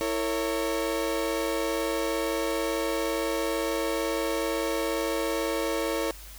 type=chord; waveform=35% pulse; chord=A# diminished; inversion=second; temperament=equal with one note detuned; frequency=329.6 / 456.6 / 554.4 Hz; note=E4 / A#4 / C#5; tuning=0 / -36 / 0 cents; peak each=-29 dBFS; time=0.01-6.11 s; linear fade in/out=0 ms; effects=added 50 Hz sine -44 dBFS peak until 6.38 s + white hiss -47 dBFS RMS until 6.38 s